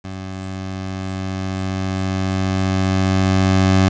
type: tone with level ramp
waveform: 20% pulse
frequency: 94.8 Hz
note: F#2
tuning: 43 cents sharp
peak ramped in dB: -23 to -6 dBFS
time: 0.04-3.89 s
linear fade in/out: 10 ms
effects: resampled to 16000 Hz + 8-bit